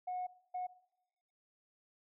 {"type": "tone bursts at uneven times", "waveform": "sine", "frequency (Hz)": 729, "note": "F#5", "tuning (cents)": -26, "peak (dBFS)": -35, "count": 2, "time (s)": [[0.07, 0.27], [0.54, 0.67]], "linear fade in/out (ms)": 10, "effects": ["noise-tail reverb RT60 0.9 s tail -19 dB re dry", "tanh soft clip ceiling -33 dBFS"]}